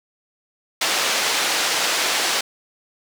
white band-pass noise, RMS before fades -21 dBFS, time 0.81-2.41 s, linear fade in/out 5 ms, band 370 to 5200 Hz, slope 12 dB/octave, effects none

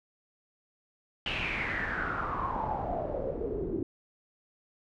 pink noise with low-pass filter sweep, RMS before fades -33 dBFS, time 1.26-3.83 s, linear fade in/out 2 ms, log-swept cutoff 2900 to 330 Hz, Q 7, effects none

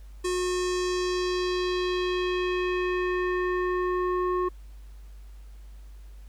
square tone with low-pass filter sweep, 362.4 Hz, F#4, 36 cents flat, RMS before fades -27 dBFS, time 0.24-4.49 s, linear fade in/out 10 ms, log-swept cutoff 8600 to 1100 Hz, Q 2, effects added 50 Hz sine -42 dBFS peak until 6.28 s + pink hiss -62 dBFS RMS until 6.28 s

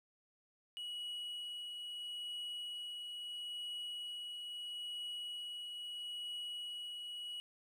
triangle tone with tremolo, 2919 Hz, F#7, 24 cents flat, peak -39 dBFS, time 0.77-7.4 s, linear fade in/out 0 ms, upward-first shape triangle, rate 0.76 Hz, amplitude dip 30%, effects 12-bit

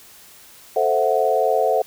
sine chord, F# half-diminished seventh, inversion first, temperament equal, 440 / 523.3 / 659.3 / 740 Hz, A4 / C5 / E5 / F#5, 0 / 0 / 0 / 0 cents, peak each -21 dBFS, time 0.76-1.82 s, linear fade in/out 5 ms, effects white hiss -46 dBFS RMS until 1.86 s

